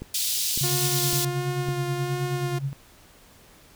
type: click train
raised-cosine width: 3 ms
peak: -21 dBFS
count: 4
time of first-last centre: 0.02-1.687 s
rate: 1.8 Hz
type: high-pass noise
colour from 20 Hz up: pink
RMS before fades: -26 dBFS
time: 0.14-1.25 s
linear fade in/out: 5 ms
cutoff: 3500 Hz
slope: 24 dB/octave
type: tone with tremolo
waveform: sine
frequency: 137.9 Hz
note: C#3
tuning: 9 cents flat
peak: -23 dBFS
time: 0.61-2.73 s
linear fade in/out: 0 ms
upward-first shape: sine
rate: 9.4 Hz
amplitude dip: 70%
type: tone with vibrato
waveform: sawtooth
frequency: 355.2 Hz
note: F4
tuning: 29 cents sharp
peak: -25 dBFS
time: 0.63-2.59 s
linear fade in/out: 10 ms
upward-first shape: sine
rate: 1.4 Hz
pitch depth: 15 cents each way
effects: pink hiss -53 dBFS RMS until 3.75 s